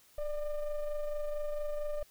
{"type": "ring-modulated tone", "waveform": "triangle", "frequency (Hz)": 302.2, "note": "D4", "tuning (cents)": 50, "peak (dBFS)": -27, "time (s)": [0.18, 2.03], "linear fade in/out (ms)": 5, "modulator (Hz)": 290, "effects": ["white hiss -63 dBFS RMS until 2.1 s"]}